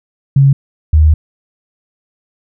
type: tone pair in turn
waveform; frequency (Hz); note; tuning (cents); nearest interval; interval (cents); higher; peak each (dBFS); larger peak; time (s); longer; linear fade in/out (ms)
sine; 137.7 / 77.28; C#3 / D#2; -11 / -11; minor seventh; 1000; first; -4; neither; 0.36-0.53 / 0.93-1.14; second; 5
effects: none